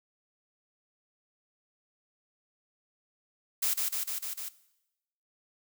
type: noise with echo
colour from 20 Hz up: blue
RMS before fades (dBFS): -28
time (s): 3.62-3.74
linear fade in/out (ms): 10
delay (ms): 150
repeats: 5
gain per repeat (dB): -2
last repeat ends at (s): 4.49
effects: noise-tail reverb RT60 0.9 s tail -18 dB re dry